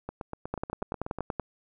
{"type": "two click trains", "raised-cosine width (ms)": 1, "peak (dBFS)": [-21, -16], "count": [10, 10], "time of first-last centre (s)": [[0.09, 1.186], [0.54, 1.397]], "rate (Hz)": [8.21, 10.5], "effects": []}